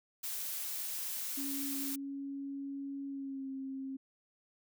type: noise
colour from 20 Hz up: blue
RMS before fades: -39 dBFS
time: 0.23-1.96 s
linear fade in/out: 10 ms
type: tone with pitch glide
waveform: sine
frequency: 277.2 to 267.9 Hz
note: C#4 to C4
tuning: 0 to +41 cents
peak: -38 dBFS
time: 1.37-3.97 s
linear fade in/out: 10 ms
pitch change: -59 cents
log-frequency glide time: 3.07-3.49 s
effects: none